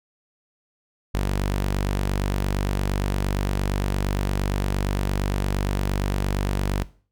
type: tone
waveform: sawtooth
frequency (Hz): 48.68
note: G1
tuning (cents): -11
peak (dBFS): -17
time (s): 1.14-6.84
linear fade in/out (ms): 10
effects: noise-tail reverb RT60 0.4 s tail -18 dB re dry